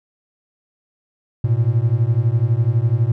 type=beating tone pair; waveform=triangle; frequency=110 / 122 Hz; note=A2 / B2; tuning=0 / -21 cents; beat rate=12 Hz; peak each=-15 dBFS; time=1.44-3.12 s; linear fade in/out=5 ms; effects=none